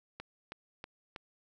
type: click train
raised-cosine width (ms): 0.3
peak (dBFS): -26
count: 4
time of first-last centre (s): 0.2-1.162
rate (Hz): 3.12
effects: none